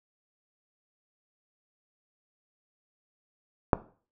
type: click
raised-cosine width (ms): 1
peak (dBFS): -4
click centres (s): 3.732
effects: noise-tail reverb RT60 0.4 s tail -17 dB re dry